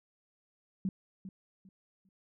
sine tone with echo, 190 Hz, F#3, 46 cents sharp, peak -29 dBFS, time 0.85-0.89 s, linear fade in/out 2 ms, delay 400 ms, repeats 3, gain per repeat -12 dB, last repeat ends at 2.09 s, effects none

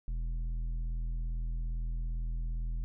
sine tone with tanh clipping, 41.2 Hz, E1, in tune, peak -33 dBFS, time 0.08-2.84 s, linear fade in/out 0 ms, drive 8 dB, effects none

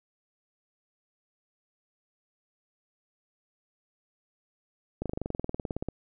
slowing click train, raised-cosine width 2 ms, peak -18 dBFS, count 19, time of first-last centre 5.02-5.886 s, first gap 37 ms, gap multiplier 1.03, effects none

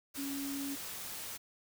sine tone in noise, 277.8 Hz, C#4, 4 cents sharp, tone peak -37 dBFS, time 0.17-0.76 s, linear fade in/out 20 ms, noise white, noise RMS -43 dBFS, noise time 0.14-1.38 s, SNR +3 dB, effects none

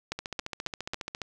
two click trains, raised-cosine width 0.2 ms, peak -14 / -17 dBFS, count 4 / 16, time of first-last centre 0.12-0.935 / 0.19-1.217 s, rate 3.68 / 14.6 Hz, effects none

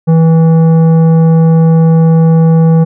sine tone with tanh clipping, 162.9 Hz, E3, 20 cents flat, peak -5 dBFS, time 0.07-2.85 s, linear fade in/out 20 ms, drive 11 dB, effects none

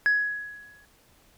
sine tone with exponential decay, 1675 Hz, G#6, 14 cents sharp, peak -15 dBFS, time 0.06-0.85 s, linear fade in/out 0 ms, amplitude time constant 170 ms, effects tanh soft clip ceiling -16 dBFS + pink hiss -60 dBFS RMS until 1.37 s

